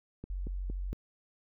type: click train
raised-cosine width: 3 ms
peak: -28 dBFS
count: 4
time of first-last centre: 0.24-0.93 s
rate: 4.35 Hz
type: tone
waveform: sine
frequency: 46.25 Hz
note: F#1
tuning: in tune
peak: -33 dBFS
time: 0.3-0.93 s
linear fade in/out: 0 ms
effects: none